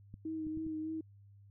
clicks, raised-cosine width 5 ms, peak -35 dBFS, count 4, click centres 0.141 / 0.468 / 0.573 / 0.666 s
sine tone with vibrato, 315.4 Hz, D#4, 24 cents sharp, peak -36 dBFS, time 0.25-1.01 s, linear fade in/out 5 ms, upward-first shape sine, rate 3.3 Hz, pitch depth 25 cents each way
effects added 100 Hz sine -56 dBFS peak until 1.5 s

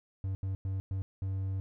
triangle tone bursts at uneven times, 96 Hz, G2, 36 cents flat, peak -29 dBFS, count 5, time 0.24-0.35 / 0.43-0.55 / 0.65-0.8 / 0.91-1.02 / 1.22-1.6 s, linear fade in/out 0 ms, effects none

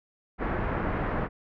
pink low-pass noise, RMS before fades -29 dBFS, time 0.38-1.29 s, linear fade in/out 50 ms, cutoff 1800 Hz, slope 24 dB/octave, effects none

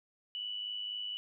sine tone with amplitude modulation, 2960 Hz, F#7, in tune, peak -34 dBFS, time 0.35-1.17 s, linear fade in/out 0 ms, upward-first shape sine, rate 104 Hz, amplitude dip 50%, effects none

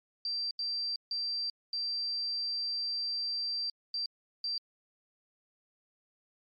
sine tone bursts at uneven times, 4700 Hz, D8, 1 cent sharp, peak -31 dBFS, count 6, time 0.25-0.51 / 0.59-0.96 / 1.11-1.5 / 1.73-3.7 / 3.94-4.06 / 4.44-4.58 s, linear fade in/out 2 ms, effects MP3 32 kbps

